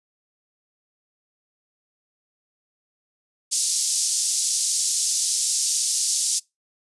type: band-pass noise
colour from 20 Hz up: pink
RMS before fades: -23 dBFS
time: 3.51-6.4 s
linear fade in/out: 20 ms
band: 5300 to 10000 Hz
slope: 24 dB/octave
effects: noise-tail reverb RT60 0.2 s tail -24 dB re dry + resampled to 24000 Hz